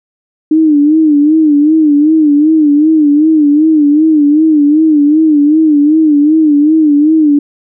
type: tone with vibrato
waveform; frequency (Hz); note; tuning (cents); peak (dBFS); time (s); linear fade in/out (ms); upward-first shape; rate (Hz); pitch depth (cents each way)
sine; 303.3; D#4; -44; -4; 0.51-7.39; 5; sine; 2.6; 92
effects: none